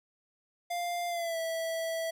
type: tone with pitch glide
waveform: square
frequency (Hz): 698.5 to 655.5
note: F5 to E5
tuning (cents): 0 to -10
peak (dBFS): -32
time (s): 0.7-2.11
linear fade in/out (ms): 10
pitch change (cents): -110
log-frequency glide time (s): 1.08-1.38
effects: none